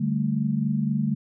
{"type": "chord", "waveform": "sine", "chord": "D suspended fourth", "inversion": "none", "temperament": "equal", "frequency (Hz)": [146.83, 196, 220], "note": ["D3", "G3", "A3"], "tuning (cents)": [0, 0, 0], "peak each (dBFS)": [-26, -27, -25], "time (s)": [0, 1.15], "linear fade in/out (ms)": 10, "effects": []}